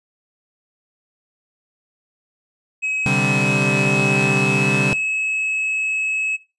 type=tone with pitch glide; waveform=triangle; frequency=2553 to 2578 Hz; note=D#7 to E7; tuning=+44 to -39 cents; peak=-18 dBFS; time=2.82-6.37 s; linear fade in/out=20 ms; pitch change=+17 cents; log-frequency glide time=3.57-4.66 s
type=chord; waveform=sawtooth; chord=C suspended second; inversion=none; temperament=equal; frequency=130.81 / 146.83 / 196 Hz; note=C3 / D3 / G3; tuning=0 / 0 / 0 cents; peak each=-18 dBFS; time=3.06-4.93 s; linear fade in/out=0 ms
effects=noise-tail reverb RT60 0.3 s tail -21 dB re dry + resampled to 24000 Hz